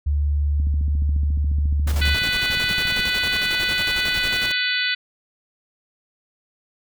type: tone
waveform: sine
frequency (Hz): 72.8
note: D2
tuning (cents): -15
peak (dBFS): -17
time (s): 0.06-2.15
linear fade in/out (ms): 10
type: click train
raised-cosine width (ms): 5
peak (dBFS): -20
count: 35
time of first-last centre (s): 0.6-2.994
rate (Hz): 14.2
type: noise with tremolo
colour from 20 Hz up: pink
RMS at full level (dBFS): -30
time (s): 1.87-4.52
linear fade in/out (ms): 5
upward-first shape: square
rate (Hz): 11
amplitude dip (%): 55
type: harmonic tone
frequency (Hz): 496.8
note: B4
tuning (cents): +10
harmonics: 3 / 4 / 5 / 6 / 7 / 8 / 9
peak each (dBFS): -25 / -26 / -27 / -28 / -28 / -29 / -30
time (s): 2.01-4.95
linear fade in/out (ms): 10
effects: none